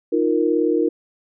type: chord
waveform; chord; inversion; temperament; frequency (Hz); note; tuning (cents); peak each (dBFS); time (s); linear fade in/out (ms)
sine; Eb suspended second; none; equal; 311.1 / 349.2 / 466.2; Eb4 / F4 / Bb4; 0 / 0 / 0; -20; 0.12-0.89; 10
effects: none